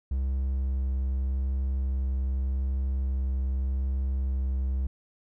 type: tone with vibrato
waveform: triangle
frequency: 66 Hz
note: C2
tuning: 16 cents sharp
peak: -23 dBFS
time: 0.11-4.87 s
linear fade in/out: 5 ms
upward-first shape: sine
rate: 0.84 Hz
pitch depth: 9 cents each way
effects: none